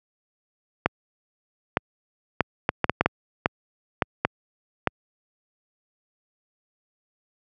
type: clicks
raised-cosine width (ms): 0.5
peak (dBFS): -3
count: 12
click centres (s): 0.86 / 1.771 / 2.407 / 2.691 / 2.843 / 2.896 / 3.01 / 3.06 / 3.459 / 4.022 / 4.25 / 4.873
effects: high-pass 80 Hz 12 dB/octave